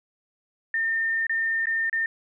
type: tone with dropouts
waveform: sine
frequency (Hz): 1812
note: A#6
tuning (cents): -50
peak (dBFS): -22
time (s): 0.74-2.06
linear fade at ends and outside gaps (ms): 2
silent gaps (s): 1.268-1.295 / 1.657-1.669 / 1.897-1.928
effects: none